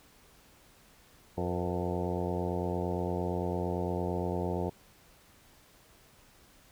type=harmonic tone with a mistuned harmonic; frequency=88.8 Hz; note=F2; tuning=29 cents sharp; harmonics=1 / 2 / 3 / 4 / 5 / 6 / 7 / 8 / 9 / 10; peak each=-36 / -36 / -41 / -37 / -38 / -40 / -42 / -42 / -45 / -43 dBFS; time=1.37-4.7 s; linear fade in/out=10 ms; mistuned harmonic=6; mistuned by=-55 cents; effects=pink hiss -60 dBFS RMS until 6.71 s